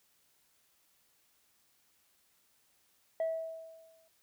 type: tone with exponential decay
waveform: sine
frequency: 650 Hz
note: E5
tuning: 24 cents flat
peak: -26 dBFS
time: 3.2-4.08 s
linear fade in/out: 2 ms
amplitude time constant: 190 ms
effects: tanh soft clip ceiling -28 dBFS + white hiss -71 dBFS RMS until 4.22 s